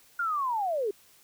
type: linear sweep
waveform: sine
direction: down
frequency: 1434 to 382.6 Hz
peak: -26 dBFS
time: 0.19-0.91 s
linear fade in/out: 5 ms
effects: white hiss -59 dBFS RMS until 1.23 s